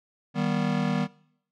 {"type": "chord", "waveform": "square", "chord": "Eb augmented", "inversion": "none", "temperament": "just", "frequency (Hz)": [155.56, 194.45, 243.1], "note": ["Eb3", "G3", "B3"], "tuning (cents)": [0, -14, -27], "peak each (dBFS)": -29, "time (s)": [0.34, 1.08], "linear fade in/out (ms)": 50, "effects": ["noise-tail reverb RT60 0.7 s tail -22 dB re dry", "low-pass 4000 Hz 12 dB/octave"]}